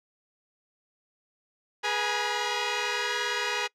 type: tone cluster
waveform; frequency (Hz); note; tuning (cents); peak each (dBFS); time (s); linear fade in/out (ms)
10% pulse; 415.7 / 486.9 / 831 / 955; G#4 / B4 / G#5 / A#5; +2 / -25 / +1 / +42; -24; 1.83-3.68; 20
effects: noise-tail reverb RT60 0.1 s tail -23 dB re dry + low-pass 6000 Hz 12 dB/octave